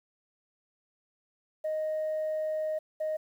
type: tone pair in turn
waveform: sine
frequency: 622.3 / 622.3 Hz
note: D#5 / D#5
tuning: 0 / 0 cents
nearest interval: unison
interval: 0 cents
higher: neither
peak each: -27 dBFS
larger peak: neither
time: 1.64-2.79 / 3-3.17 s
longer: first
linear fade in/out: 10 ms
effects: tanh soft clip ceiling -26 dBFS + 10-bit